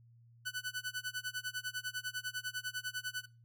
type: tone with tremolo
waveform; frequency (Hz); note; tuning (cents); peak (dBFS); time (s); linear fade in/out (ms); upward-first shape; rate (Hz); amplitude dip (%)
sawtooth; 1495; F#6; +17; -31; 0.45-3.26; 20; sine; 10; 100
effects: noise-tail reverb RT60 0.3 s tail -19 dB re dry + added 117 Hz sine -59 dBFS peak until 3.44 s

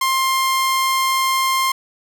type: tone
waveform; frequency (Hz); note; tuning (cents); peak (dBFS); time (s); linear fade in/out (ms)
sawtooth; 1057; C6; +17; -12; 0.01-1.72; 5
effects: none

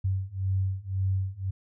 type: beating tone pair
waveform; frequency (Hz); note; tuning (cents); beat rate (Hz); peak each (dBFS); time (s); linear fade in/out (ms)
sine; 94.5 / 96.4; F#2 / G2; +37 / -28; 1.9; -29 / -28; 0.04-1.51; 10
effects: none

